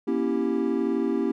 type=chord; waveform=triangle; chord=A# diminished seventh; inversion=none; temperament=equal with one note detuned; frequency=238.4 / 277.2 / 329.6 / 392 Hz; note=A#3 / C#4 / E4 / G4; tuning=+39 / 0 / 0 / 0 cents; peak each=-26 dBFS; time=0.07-1.32 s; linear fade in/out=10 ms; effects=none